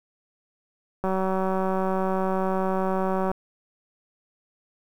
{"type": "click train", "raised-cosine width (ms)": 1, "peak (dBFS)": -13, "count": 431, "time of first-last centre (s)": [1.04, 3.315], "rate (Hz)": 189, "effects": ["8-bit"]}